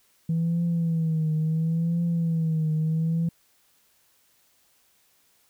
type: tone with vibrato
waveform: sine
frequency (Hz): 163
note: E3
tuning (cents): -19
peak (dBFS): -20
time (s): 0.29-3.29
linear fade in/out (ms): 5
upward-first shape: triangle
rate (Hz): 0.72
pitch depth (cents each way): 87
effects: tanh soft clip ceiling -19 dBFS + white hiss -64 dBFS RMS until 5.49 s